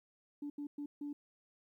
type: tone bursts at uneven times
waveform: sine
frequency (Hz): 290.1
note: D4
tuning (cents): -21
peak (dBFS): -38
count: 4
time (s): 0.42-0.5 / 0.58-0.67 / 0.78-0.86 / 1.01-1.13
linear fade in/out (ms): 5
effects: tanh soft clip ceiling -35 dBFS + 13-bit